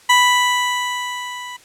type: tone with level ramp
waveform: 20% pulse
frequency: 987.8 Hz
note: B5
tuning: in tune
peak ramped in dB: -4 to -25 dBFS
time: 0.09-1.57 s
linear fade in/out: 10 ms
effects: white hiss -48 dBFS RMS until 1.64 s + low-pass 9000 Hz 12 dB/octave